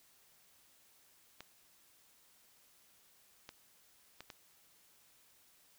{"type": "clicks", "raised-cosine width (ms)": 0.2, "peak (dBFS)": -30, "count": 4, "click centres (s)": [1.406, 3.491, 4.206, 4.302], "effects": ["white hiss -67 dBFS RMS until 5.78 s"]}